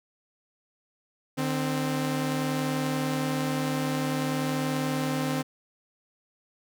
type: tone pair together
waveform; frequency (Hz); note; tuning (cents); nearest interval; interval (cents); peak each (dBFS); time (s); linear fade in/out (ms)
sawtooth; 150.95 / 261.4; D3 / C4; +48 / -1; minor seventh; 951; -26 / -24; 1.37-5.43; 20
effects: none